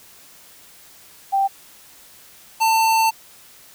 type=tone pair in turn; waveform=sine / square; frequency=784 / 893.9 Hz; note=G5 / A5; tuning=0 / +27 cents; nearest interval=major second; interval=227 cents; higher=second; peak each=-15 dBFS; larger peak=neither; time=1.32-1.48 / 2.6-3.11 s; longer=second; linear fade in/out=20 ms; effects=white hiss -47 dBFS RMS until 3.74 s